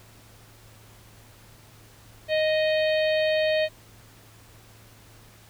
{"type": "harmonic tone", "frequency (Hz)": 622.3, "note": "D#5", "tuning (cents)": 0, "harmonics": [1, 3, 4, 5, 6, 7], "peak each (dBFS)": [-21, -31, -33, -35, -37, -38], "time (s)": [2.28, 3.69], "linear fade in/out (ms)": 50, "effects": ["added 109 Hz sine -53 dBFS peak until 5.49 s", "pink hiss -53 dBFS RMS until 5.49 s"]}